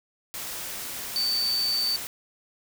sine tone in noise, 4561 Hz, C#8, 49 cents sharp, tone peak -23 dBFS, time 1.16-1.96 s, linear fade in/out 0 ms, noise white, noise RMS -35 dBFS, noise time 0.34-2.07 s, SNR +9 dB, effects none

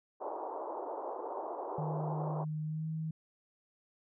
white band-pass noise, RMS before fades -40 dBFS, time 0.2-2.45 s, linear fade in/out 20 ms, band 330 to 1000 Hz, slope 48 dB/octave
sine tone with pitch glide, 154.1 to 158.71 Hz, D#3 to D#3, -16 to +35 cents, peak -34 dBFS, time 1.78-3.11 s, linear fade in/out 5 ms, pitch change +51 cents, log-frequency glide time 2.64-2.87 s
effects none

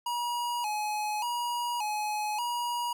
square tone with vibrato, 900 Hz, A5, 39 cents sharp, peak -30 dBFS, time 0.06-2.93 s, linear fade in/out 5 ms, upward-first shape square, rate 0.86 Hz, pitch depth 110 cents each way, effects none

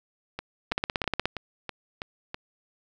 two click trains, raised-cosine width 0.3 ms, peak -9 / -17 dBFS, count 10 / 7, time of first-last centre 0.72-1.256 / 0.39-2.344 s, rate 16.8 / 3.07 Hz, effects none

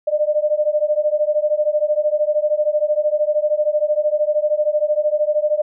sine beating tone pair, 596 / 609 Hz, D5 / D#5, +25 / -37 cents, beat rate 13 Hz, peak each -18 dBFS, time 0.07-5.62 s, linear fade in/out 10 ms, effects none

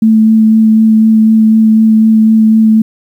sine tone with vibrato, 220 Hz, A3, in tune, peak -3 dBFS, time 0.02-2.82 s, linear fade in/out 5 ms, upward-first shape sine, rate 4 Hz, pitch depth 11 cents each way, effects 7-bit

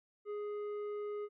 triangle tone with tanh clipping, 415.5 Hz, G#4, 1 cent sharp, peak -39 dBFS, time 0.25-1.29 s, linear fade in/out 50 ms, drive 12 dB, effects none

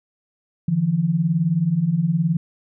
sine beating tone pair, 150.8 / 169.8 Hz, D3 / F3, +46 / -48 cents, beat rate 19 Hz, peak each -22 / -18 dBFS, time 0.68-2.37 s, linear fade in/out 5 ms, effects none

